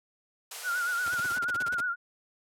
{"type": "high-pass noise", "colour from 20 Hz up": "white", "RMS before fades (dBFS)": -39, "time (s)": [0.51, 1.37], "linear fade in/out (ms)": 5, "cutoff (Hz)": 420, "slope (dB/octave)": 96}
{"type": "tone with vibrato", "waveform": "sine", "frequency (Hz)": 1433, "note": "F6", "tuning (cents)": 44, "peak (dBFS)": -27, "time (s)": [0.63, 1.96], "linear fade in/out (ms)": 50, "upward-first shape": "sine", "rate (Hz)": 8.4, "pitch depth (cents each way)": 67}
{"type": "noise bursts", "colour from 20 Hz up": "pink", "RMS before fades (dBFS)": -39, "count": 13, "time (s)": [1.06, 1.807], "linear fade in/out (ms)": 5, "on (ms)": 27, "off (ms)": 33}
{"effects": ["high-pass 100 Hz 12 dB/octave", "low-pass 12000 Hz 12 dB/octave"]}